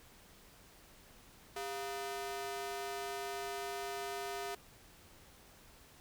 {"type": "ring-modulated tone", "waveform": "sawtooth", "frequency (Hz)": 550, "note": "C#5", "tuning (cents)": -14, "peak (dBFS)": -32, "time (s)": [1.56, 4.55], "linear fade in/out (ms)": 5, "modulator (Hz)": 149, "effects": ["pink hiss -60 dBFS RMS until 6 s"]}